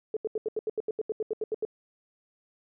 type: tone bursts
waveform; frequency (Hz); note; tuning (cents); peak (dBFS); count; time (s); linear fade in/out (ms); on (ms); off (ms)
sine; 434.3; A4; -23; -26; 15; 0.14-1.651; 2; 27; 79
effects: none